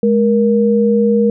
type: tone pair together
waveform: sine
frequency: 210 / 471.4 Hz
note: G#3 / A#4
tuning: +19 / +19 cents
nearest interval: octave + major second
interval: 1400 cents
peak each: -12 dBFS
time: 0.03-1.3 s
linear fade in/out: 2 ms
effects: none